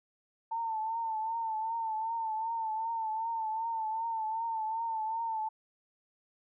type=tone with vibrato; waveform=sine; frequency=895 Hz; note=A5; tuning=29 cents sharp; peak=-31 dBFS; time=0.51-5.49 s; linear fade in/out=10 ms; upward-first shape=triangle; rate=2.6 Hz; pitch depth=63 cents each way; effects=none